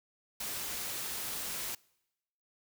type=noise; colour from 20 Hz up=white; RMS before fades=-38 dBFS; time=0.4-1.75 s; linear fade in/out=5 ms; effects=noise-tail reverb RT60 0.9 s tail -25 dB re dry